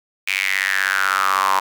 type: tone with high-pass filter sweep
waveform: sawtooth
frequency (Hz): 96.1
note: G2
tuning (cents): -34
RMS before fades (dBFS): -19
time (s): 0.27-1.6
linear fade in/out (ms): 10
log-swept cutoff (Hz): 2400 to 980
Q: 6.4
effects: none